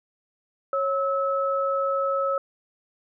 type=tone pair together; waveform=sine; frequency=548.6 / 1298 Hz; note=C#5 / E6; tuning=-18 / -27 cents; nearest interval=octave + minor third; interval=1491 cents; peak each=-24 / -25 dBFS; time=0.73-2.38 s; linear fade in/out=2 ms; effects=none